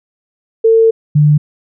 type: tone pair in turn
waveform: sine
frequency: 449.7 / 148.99 Hz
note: A4 / D3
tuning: +38 / +25 cents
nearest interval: octave + perfect fifth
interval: 1913 cents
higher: first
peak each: -5 dBFS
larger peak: neither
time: 0.64-0.91 / 1.15-1.38 s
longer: first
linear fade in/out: 10 ms
effects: none